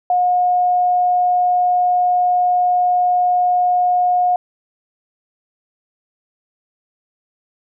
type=tone; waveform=sine; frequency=720 Hz; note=F#5; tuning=47 cents flat; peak=-12 dBFS; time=0.1-4.36 s; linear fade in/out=2 ms; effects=none